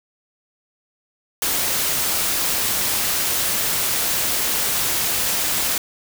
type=noise; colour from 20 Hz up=white; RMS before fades=-21 dBFS; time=1.42-5.78 s; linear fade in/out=2 ms; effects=none